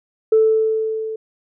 sine tone with level ramp, 440 Hz, A4, in tune, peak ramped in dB -8 to -24 dBFS, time 0.32-1.16 s, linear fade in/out 5 ms, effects tanh soft clip ceiling -5 dBFS

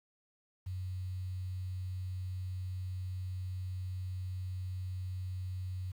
sine tone with quantisation, 92.5 Hz, F#2, in tune, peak -36 dBFS, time 0.66-5.92 s, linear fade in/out 10 ms, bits 10, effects none

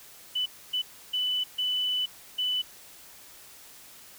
sine tone bursts at uneven times, 2992 Hz, F#7, 19 cents sharp, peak -25 dBFS, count 5, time 0.35-0.46 / 0.73-0.82 / 1.13-1.44 / 1.58-2.06 / 2.38-2.62 s, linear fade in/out 10 ms, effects white hiss -50 dBFS RMS until 4.18 s

